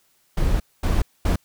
brown noise bursts at uneven times, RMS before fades -19 dBFS, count 3, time 0.37-0.6 / 0.83-1.02 / 1.25-1.36 s, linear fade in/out 5 ms, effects white hiss -63 dBFS RMS until 1.44 s

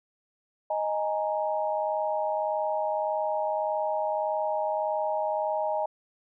sine chord, D# suspended fourth, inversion none, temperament equal, 622.3 / 830.6 / 932.3 Hz, D#5 / G#5 / A#5, 0 / 0 / 0 cents, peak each -28 / -30 / -33 dBFS, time 0.7-5.86 s, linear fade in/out 5 ms, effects none

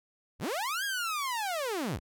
sawtooth linear two-way sweep, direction up then down, 34.51 to 1661.2 to 34.51 Hz, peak -27 dBFS, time 0.39-2 s, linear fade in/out 50 ms, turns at 0.84 s, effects none

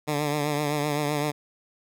10% pulse tone with vibrato, 147.7 Hz, D3, 10 cents sharp, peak -16 dBFS, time 0.07-1.32 s, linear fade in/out 20 ms, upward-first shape triangle, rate 7.8 Hz, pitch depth 57 cents each way, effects none

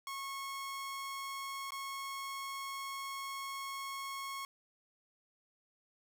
sawtooth tone with dropouts, 1094 Hz, C#6, 23 cents flat, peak -36 dBFS, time 0.07-4.45 s, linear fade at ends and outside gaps 1 ms, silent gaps 1.706-1.72 s, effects none

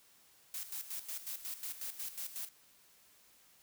blue noise with tremolo, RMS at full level -41 dBFS, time 0.54-2.49 s, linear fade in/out 2 ms, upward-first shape square, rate 5.5 Hz, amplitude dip 70%, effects white hiss -65 dBFS RMS until 3.62 s

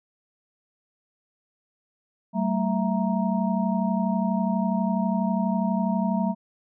sine tone cluster, 191.9 / 224.1 / 664 / 935 Hz, G3 / A3 / E5 / A#5, -37 / +32 / +12 / +5 cents, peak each -24 / -26 / -31 / -31 dBFS, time 2.33-6.35 s, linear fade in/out 50 ms, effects none

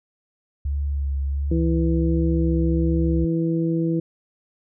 sine tone with vibrato, 70.1 Hz, C#2, 20 cents sharp, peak -21 dBFS, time 0.65-3.25 s, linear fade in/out 5 ms, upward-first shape sine, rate 1.4 Hz, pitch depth 30 cents each way
harmonic tone, 164.81 Hz, E3, in tune, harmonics 1 / 2 / 3, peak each -22 / -22 / -31 dBFS, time 1.51-4 s, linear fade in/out 5 ms
effects none

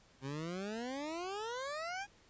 20% pulse exponential sweep, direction up, 130 to 830.6 Hz, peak -34 dBFS, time 0.21-2.07 s, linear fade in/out 50 ms, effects pink hiss -65 dBFS RMS until 2.29 s + resampled to 16000 Hz

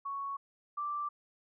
sine tone pair in turn, 1111 / 1173.7 Hz, C#6 / D6, +4 / -1 cents, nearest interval minor second, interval 95 cents, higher second, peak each -35 / -33 dBFS, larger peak second, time 0.05-0.37 / 0.77-1.09 s, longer neither, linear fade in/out 10 ms, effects none

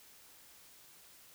silence, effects white hiss -59 dBFS RMS until 1.34 s

